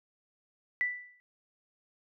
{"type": "tone with exponential decay", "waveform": "sine", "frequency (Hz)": 1975.5, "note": "B6", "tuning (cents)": 0, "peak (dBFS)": -24, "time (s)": [0.81, 1.2], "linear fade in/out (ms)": 0, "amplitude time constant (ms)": 84, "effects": []}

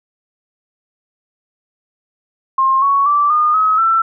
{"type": "tone with pitch steps", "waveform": "sine", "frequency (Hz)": [1064, 1113.7, 1165.7, 1220.1, 1277.1, 1336.7], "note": ["C6", "C#6", "D6", "D#6", "D#6", "E6"], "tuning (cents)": [29, 8, -13, -34, 45, 24], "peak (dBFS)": -10, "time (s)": [2.58, 4.02], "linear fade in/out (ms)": 5, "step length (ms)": 240, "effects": []}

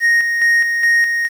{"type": "tone with tremolo", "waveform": "triangle", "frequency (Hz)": 1864.7, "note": "A#6", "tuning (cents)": 0, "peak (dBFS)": -8, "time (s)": [0, 1.29], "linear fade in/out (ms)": 50, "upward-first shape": "square", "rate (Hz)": 2.4, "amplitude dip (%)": 45, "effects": ["7-bit"]}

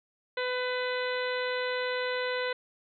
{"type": "harmonic tone", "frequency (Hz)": 501, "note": "B4", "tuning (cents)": 25, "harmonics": [1, 2, 3, 4, 5, 6, 7, 8], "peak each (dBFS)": [-31, -38, -36, -37, -43, -45, -44, -42], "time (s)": [0.37, 2.53], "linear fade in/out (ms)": 5, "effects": []}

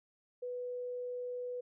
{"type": "tone", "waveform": "sine", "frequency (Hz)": 493.9, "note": "B4", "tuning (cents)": 0, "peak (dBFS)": -37, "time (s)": [0.42, 1.61], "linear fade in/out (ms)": 10, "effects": []}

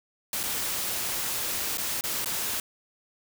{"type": "noise with dropouts", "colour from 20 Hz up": "white", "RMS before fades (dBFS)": -30, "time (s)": [0.33, 2.6], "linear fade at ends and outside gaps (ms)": 2, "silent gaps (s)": [[0.432, 0.436], [1.773, 1.781], [2.01, 2.038], [2.246, 2.258]], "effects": []}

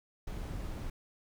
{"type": "noise with ADSR envelope", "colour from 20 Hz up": "brown", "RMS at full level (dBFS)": -37, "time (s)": [0.27, 0.9], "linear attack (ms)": 6, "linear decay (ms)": 10, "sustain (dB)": -2, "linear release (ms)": 3, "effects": []}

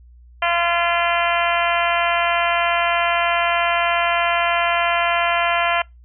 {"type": "harmonic tone", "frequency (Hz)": 343.2, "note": "F4", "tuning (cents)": -30, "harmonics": [2, 3, 4, 5, 6, 7, 8, 9], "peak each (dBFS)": [-21, -23, -24, -25, -26, -26, -27, -28], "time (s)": [0.42, 5.82], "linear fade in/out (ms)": 5, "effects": ["noise-tail reverb RT60 0.2 s tail -25 dB re dry", "added 60 Hz sine -43 dBFS peak until 6.04 s"]}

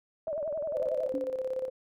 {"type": "tone with vibrato", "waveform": "sine", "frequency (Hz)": 610, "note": "D#5", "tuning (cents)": -34, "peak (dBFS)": -30, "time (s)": [0.27, 1.08], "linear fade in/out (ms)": 2, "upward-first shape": "sine", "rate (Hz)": 11, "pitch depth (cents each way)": 120}
{"type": "click train", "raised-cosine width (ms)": 1, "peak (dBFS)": -33, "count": 13, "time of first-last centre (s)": [0.28, 0.871], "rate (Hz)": 20.3}
{"type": "tone with tremolo", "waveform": "sine", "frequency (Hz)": 518, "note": "C5", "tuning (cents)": -17, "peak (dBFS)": -28, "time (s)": [0.74, 1.7], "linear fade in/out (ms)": 20, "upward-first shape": "square", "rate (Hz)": 17, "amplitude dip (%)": 55}
{"type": "tone with exponential decay", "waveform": "sine", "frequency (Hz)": 281.6, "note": "C#4", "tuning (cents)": 27, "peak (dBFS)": -29, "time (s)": [1.14, 1.44], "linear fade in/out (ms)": 1, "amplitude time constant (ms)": 65}
{"effects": []}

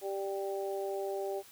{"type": "harmonic tone", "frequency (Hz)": 196, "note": "G3", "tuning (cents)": 0, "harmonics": [2, 3, 4], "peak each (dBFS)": [-35, -39, -41], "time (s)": [0.01, 1.43], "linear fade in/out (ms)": 50, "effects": ["white hiss -56 dBFS RMS until 1.51 s", "high-pass 60 Hz 12 dB/octave"]}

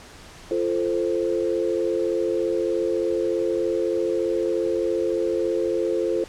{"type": "chord", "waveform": "sine", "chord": "F major", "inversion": "none", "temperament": "equal with one note detuned", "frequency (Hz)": [345.6, 440, 523.3], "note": ["F4", "A4", "C5"], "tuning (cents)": [-18, 0, 0], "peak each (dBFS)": [-24, -25, -26], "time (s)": [0.51, 6.24], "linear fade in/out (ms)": 2, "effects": ["pink hiss -44 dBFS RMS until 6.28 s", "low-pass 8000 Hz 12 dB/octave"]}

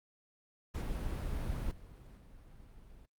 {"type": "noise with level steps", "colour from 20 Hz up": "brown", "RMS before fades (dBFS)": [-36, -52, -55], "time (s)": [0.74, 3.06], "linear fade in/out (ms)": 10, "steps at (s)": [1.71, 2.17], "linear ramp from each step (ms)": 5, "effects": ["Opus 48 kbps"]}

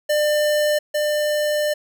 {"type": "tone pair in turn", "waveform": "square", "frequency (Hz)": [598, 598], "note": ["D5", "D5"], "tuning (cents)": [31, 31], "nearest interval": "unison", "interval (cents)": 0, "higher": "neither", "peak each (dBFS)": [-17, -19], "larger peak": "first", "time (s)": [[0.09, 0.79], [0.94, 1.74]], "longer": "second", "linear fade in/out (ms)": 10, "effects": []}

